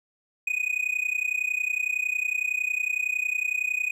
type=tone with amplitude modulation; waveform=triangle; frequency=2489 Hz; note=D#7; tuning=in tune; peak=-19 dBFS; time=0.47-3.91 s; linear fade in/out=5 ms; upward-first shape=sine; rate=30.9 Hz; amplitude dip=90%; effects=none